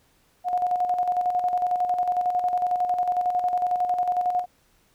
sine tone with tremolo, 721 Hz, F#5, 45 cents flat, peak -19 dBFS, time 0.44-4.46 s, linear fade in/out 50 ms, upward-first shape square, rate 11 Hz, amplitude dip 50%, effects pink hiss -63 dBFS RMS until 4.94 s

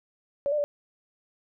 sine tone with pitch steps, 565 / 599 / 580 Hz, C#5 / D5 / D5, +33 / +34 / -22 cents, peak -23 dBFS, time 0.46-0.64 s, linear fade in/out 0 ms, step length 60 ms, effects none

